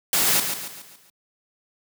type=noise with echo; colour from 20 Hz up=white; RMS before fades=-20 dBFS; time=0.13-0.4 s; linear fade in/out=2 ms; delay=140 ms; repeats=5; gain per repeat=-7 dB; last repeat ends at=1.1 s; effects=high-pass 100 Hz 12 dB/octave